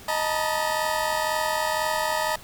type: tone cluster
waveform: 30% pulse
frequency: 624 / 878 / 920 / 962 Hz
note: D#5 / A5 / A#5 / B5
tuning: +5 / -4 / -23 / -46 cents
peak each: -25 / -26 / -30 / -26 dBFS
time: 0.08-2.36 s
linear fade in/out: 5 ms
effects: pink hiss -45 dBFS RMS until 2.43 s